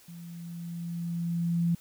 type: tone with level ramp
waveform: sine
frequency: 170.2 Hz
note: F3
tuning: 44 cents flat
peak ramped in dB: -42 to -22 dBFS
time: 0.08-1.75 s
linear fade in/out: 5 ms
effects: white hiss -57 dBFS RMS until 1.8 s